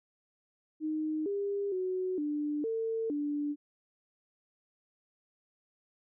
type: tone with pitch steps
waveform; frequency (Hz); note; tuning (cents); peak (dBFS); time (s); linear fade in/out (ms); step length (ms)
sine; 310.1 / 401.9 / 370.5 / 296.4 / 450.1 / 292.4; D#4 / G4 / F#4 / D4 / A4 / D4; -6 / +43 / +2 / +16 / +39 / -7; -30; 0.8-3.56; 50; 460
effects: none